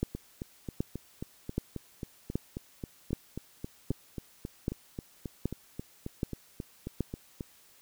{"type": "two click trains", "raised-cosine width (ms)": 3, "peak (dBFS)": [-23, -16], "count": [28, 10], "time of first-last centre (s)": [[0.15, 7.408], [0.03, 7.007]], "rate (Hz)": [3.72, 1.29], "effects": ["white hiss -60 dBFS RMS until 7.81 s"]}